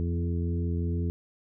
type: harmonic tone with a mistuned harmonic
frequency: 85.5 Hz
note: F2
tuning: 36 cents flat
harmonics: 1 / 2 / 3 / 4 / 5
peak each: -27 / -33 / -37 / -39 / -41 dBFS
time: 0-1.1 s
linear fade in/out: 0 ms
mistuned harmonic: 3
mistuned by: -18 cents
effects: none